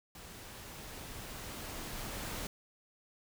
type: noise with level ramp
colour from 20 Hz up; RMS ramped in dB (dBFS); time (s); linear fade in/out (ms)
pink; -50 to -40; 0.15-2.47; 2
effects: none